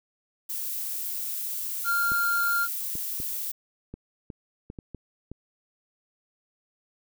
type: noise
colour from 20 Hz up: violet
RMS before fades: -32 dBFS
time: 0.49-3.52 s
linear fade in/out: 10 ms
type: tone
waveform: triangle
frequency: 1396.9 Hz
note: F6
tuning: in tune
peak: -21 dBFS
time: 1.84-2.68 s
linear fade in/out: 50 ms
type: clicks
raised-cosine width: 3 ms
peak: -25 dBFS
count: 9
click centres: 2.119 / 2.954 / 3.201 / 3.94 / 4.302 / 4.701 / 4.788 / 4.947 / 5.316 s
effects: none